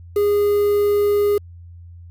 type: tone with quantisation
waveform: triangle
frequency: 410.6 Hz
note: G#4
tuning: 20 cents flat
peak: -12 dBFS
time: 0.16-1.38 s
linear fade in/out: 5 ms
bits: 6
effects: added 86 Hz sine -37 dBFS peak until 2.1 s

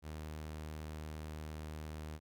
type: tone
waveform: sawtooth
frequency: 77.2 Hz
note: D#2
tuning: 13 cents flat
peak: -39 dBFS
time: 0.02-2.2 s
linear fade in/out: 50 ms
effects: none

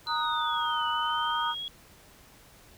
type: chord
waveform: sine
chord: D# minor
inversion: second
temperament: equal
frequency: 932.3 / 1244.5 / 1480 Hz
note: A#5 / D#6 / F#6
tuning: 0 / 0 / 0 cents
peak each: -30 / -30 / -35 dBFS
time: 0.06-1.55 s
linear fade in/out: 50 ms
type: exponential two-way sweep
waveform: sine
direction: down then up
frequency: 4064 to 2960 to 3340 Hz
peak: -33 dBFS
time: 0.07-1.68 s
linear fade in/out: 0 ms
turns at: 0.87 s
effects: pink hiss -55 dBFS RMS until 2.77 s

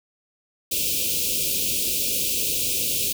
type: band-stop noise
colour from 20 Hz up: white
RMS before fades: -24 dBFS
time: 0.71-3.13 s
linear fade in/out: 10 ms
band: 570 to 2400 Hz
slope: 96 dB/octave
effects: none

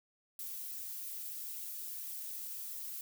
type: noise with flanger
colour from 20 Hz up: violet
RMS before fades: -43 dBFS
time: 0.39-3.01 s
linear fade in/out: 2 ms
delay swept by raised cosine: 1.5 to 4 ms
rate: 3 Hz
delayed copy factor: +0.75
effects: none

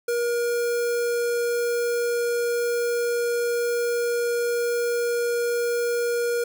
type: tone with notch filter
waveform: square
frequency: 475.7 Hz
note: A#4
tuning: 35 cents sharp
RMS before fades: -24 dBFS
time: 0.08-6.44 s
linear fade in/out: 5 ms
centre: 3000 Hz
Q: 1.3
effects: none

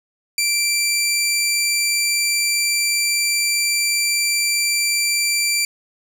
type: tone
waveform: 15% pulse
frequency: 2349 Hz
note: D7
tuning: in tune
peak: -10 dBFS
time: 0.38-5.65 s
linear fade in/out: 2 ms
effects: none

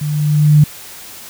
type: tone with level ramp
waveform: sine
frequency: 149.7 Hz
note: D3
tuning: 33 cents sharp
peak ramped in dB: -17 to -3 dBFS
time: 0.01-0.64 s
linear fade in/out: 5 ms
effects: white hiss -34 dBFS RMS until 1.29 s

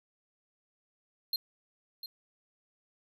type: tone with echo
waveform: square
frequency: 4186 Hz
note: C8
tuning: in tune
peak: -29 dBFS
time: 1.33-1.36 s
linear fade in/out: 2 ms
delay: 700 ms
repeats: 1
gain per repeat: -11 dB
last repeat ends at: 2.06 s
effects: none

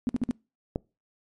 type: tone bursts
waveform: sine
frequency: 244.5 Hz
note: B3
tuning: 17 cents flat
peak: -22 dBFS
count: 4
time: 0.07-0.31 s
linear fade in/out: 0 ms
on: 21 ms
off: 52 ms
type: click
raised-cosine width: 2 ms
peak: -14 dBFS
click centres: 0.759 s
effects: noise-tail reverb RT60 0.3 s tail -25 dB re dry + MP3 48 kbps

